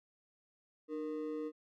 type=ring-modulated tone; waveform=triangle; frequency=384.9 Hz; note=G4; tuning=32 cents flat; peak=-32 dBFS; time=0.88-1.52 s; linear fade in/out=50 ms; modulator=82.1 Hz; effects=none